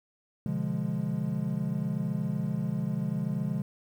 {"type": "chord", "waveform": "triangle", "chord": "B diminished seventh", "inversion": "none", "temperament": "equal with one note detuned", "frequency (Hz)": [126.21, 146.83, 174.61, 207.7], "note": ["B2", "D3", "F3", "Ab3"], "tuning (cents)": [38, 0, 0, 0], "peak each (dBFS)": [-34, -31, -31, -31], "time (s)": [0.46, 3.62], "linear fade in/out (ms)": 2, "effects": ["10-bit"]}